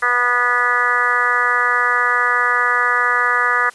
harmonic tone, 244.7 Hz, B3, 16 cents flat, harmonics 2 / 3 / 4 / 5 / 6 / 7 / 8, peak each -28 / -30 / -24 / -18 / -21 / -19 / -21 dBFS, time 0.02-3.7 s, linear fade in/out 10 ms, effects white hiss -45 dBFS RMS until 3.74 s + resampled to 24000 Hz

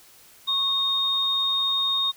sine tone pair together, 1097 / 3704 Hz, C#6 / A#7, -18 / -12 cents, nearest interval octave + major sixth, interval 2106 cents, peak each -31 / -21 dBFS, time 0.47-2.12 s, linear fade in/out 20 ms, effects white hiss -52 dBFS RMS until 2.16 s

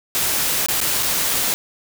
white noise with dropouts, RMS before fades -20 dBFS, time 0.15-1.54 s, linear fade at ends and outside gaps 0 ms, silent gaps 0.661-0.685 / 0.804-0.813 / 1.026-1.03 s, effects none

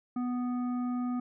sine tone with frequency modulation, 247 Hz, B3, in tune, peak -29 dBFS, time 0.16-1.2 s, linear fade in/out 5 ms, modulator 989 Hz, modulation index 0.37, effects none

